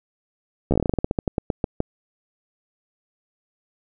slowing click train, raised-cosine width 2 ms, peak -7 dBFS, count 19, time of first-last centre 0.71-1.804 s, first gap 13 ms, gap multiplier 1.16, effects none

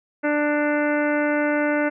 harmonic tone with a mistuned harmonic, 295.8 Hz, D4, 13 cents sharp, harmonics 1 / 2 / 3 / 4 / 5 / 6 / 7 / 8 / 9, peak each -22 / -23 / -31 / -36 / -27 / -34 / -31 / -41 / -41 dBFS, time 0.23-1.9 s, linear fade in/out 20 ms, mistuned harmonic 8, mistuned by -28 cents, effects none

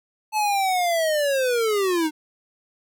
square linear sweep, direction down, 871 to 300 Hz, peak -20 dBFS, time 0.32-2.11 s, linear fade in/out 50 ms, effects none

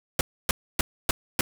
pink noise bursts, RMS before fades -22 dBFS, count 5, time 0.19-1.41 s, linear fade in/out 2 ms, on 20 ms, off 280 ms, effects none

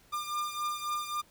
45% pulse beating tone pair, 1200 / 1203.7 Hz, D6 / D6, +37 / +42 cents, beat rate 3.7 Hz, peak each -34 / -37 dBFS, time 0.12-1.22 s, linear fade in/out 20 ms, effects pink hiss -62 dBFS RMS until 1.3 s

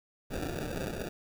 blue noise with sample-and-hold, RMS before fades -36 dBFS, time 0.3-1.09 s, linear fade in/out 10 ms, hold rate 1050 Hz, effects none

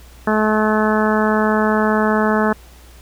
harmonic tone, 215.2 Hz, A3, 38 cents flat, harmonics 1 / 2 / 3 / 4 / 5 / 6 / 7 / 8, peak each -17 / -20 / -22 / -23 / -24 / -25 / -25 / -26 dBFS, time 0.27-2.53 s, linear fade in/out 5 ms, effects added 60 Hz sine -41 dBFS peak until 3.01 s + pink hiss -47 dBFS RMS until 3.01 s

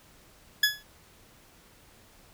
20% pulse tone with exponential decay, 1694 Hz, G#6, 34 cents sharp, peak -12 dBFS, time 0.63-0.83 s, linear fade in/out 5 ms, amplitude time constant 42 ms, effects pink hiss -57 dBFS RMS until 2.33 s

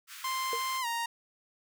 pink high-pass noise, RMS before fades -46 dBFS, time 0.07-0.81 s, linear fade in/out 50 ms, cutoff 1200 Hz, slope 48 dB/octave
sawtooth tone with pitch glide, 1046.5 to 932.3 Hz, C6 to A#5, 0 to 0 cents, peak -27 dBFS, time 0.24-1.06 s, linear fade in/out 5 ms, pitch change -200 cents, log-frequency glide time 0.81-0.86 s
sine tone with exponential decay, 466.2 Hz, A#4, in tune, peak -29 dBFS, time 0.53-0.63 s, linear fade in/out 1 ms, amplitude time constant 21 ms
effects none

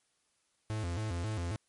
45% pulse tone with vibrato, 96.7 Hz, G2, 23 cents flat, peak -33 dBFS, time 0.7-1.56 s, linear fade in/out 0 ms, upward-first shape square, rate 3.7 Hz, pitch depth 200 cents each way, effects white hiss -75 dBFS RMS until 1.68 s + MP3 48 kbps

